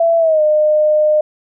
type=tone with pitch glide; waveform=sine; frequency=668 to 609 Hz; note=E5 to D#5; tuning=+23 to -37 cents; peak=-9 dBFS; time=0-1.21 s; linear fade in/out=5 ms; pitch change=-160 cents; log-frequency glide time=0.18-0.42 s; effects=none